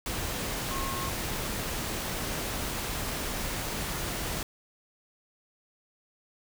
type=tone in noise; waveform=sine; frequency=1080 Hz; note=C#6; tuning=45 cents flat; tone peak=-35 dBFS; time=0.71-1.09 s; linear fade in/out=2 ms; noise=pink; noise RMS=-33 dBFS; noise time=0.06-4.43 s; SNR=-5 dB; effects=none